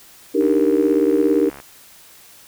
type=chord; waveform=sine; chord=Eb major seventh; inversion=third; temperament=equal; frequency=293.7 / 311.1 / 392 / 466.2 Hz; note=D4 / Eb4 / G4 / Bb4; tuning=0 / 0 / 0 / 0 cents; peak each=-19 dBFS; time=0.34-1.5 s; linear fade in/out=20 ms
type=click train; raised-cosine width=0.5 ms; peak=-22 dBFS; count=84; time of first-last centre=0.41-1.601 s; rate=69.7 Hz
effects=white hiss -46 dBFS RMS until 2.47 s